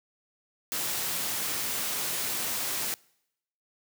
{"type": "noise", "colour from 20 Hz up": "white", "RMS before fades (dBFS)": -31, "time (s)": [0.72, 2.94], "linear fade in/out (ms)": 0, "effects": ["noise-tail reverb RT60 0.8 s tail -25 dB re dry", "high-pass 100 Hz 12 dB/octave"]}